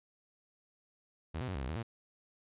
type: tone with pitch steps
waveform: sawtooth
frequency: 80.4 / 127.5 / 93.4 / 68.9 / 63.2 / 79.6 / 114.9 Hz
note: E2 / C3 / F#2 / C#2 / B1 / D#2 / A#2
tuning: -43 / -44 / +17 / -10 / +41 / +40 / -25 cents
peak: -32 dBFS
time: 1.34-1.83 s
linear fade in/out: 10 ms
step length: 70 ms
effects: resampled to 8000 Hz